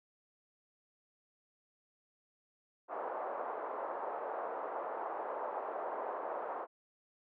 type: band-pass noise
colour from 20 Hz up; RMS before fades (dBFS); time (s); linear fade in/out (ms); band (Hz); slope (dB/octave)
pink; -40; 2.88-6.67; 50; 490 to 1100; 24
effects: none